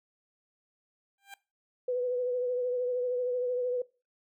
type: tone with exponential growth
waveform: 15% pulse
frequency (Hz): 794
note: G5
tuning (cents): +22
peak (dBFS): -34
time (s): 1.18-1.34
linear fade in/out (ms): 2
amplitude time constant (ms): 33
type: tone with vibrato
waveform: sine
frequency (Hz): 496.4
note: B4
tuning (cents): +9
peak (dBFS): -27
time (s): 1.88-3.82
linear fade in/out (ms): 5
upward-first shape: triangle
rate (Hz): 13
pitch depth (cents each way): 35
effects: noise-tail reverb RT60 0.3 s tail -21 dB re dry